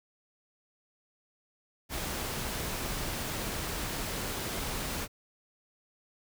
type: noise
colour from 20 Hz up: pink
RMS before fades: -35 dBFS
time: 1.89-5.08 s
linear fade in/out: 50 ms
effects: none